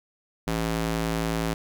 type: tone with high-pass filter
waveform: square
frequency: 55.2 Hz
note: A1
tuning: 6 cents sharp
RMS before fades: -27 dBFS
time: 0.47-1.54 s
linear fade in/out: 5 ms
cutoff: 130 Hz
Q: 0.7
effects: none